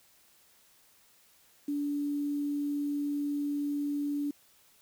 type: tone with quantisation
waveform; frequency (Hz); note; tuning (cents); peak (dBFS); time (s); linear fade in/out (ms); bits
sine; 289; D4; -28; -29; 1.68-4.31; 5; 9
effects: white hiss -63 dBFS RMS until 4.81 s